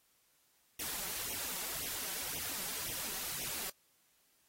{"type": "noise with flanger", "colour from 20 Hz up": "white", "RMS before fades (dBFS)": -40, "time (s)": [0.79, 3.7], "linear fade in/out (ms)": 5, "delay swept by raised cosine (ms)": [0.32, 5.32], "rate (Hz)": 1.9, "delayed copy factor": 0.85, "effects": ["white hiss -72 dBFS RMS until 4.48 s", "AAC 48 kbps"]}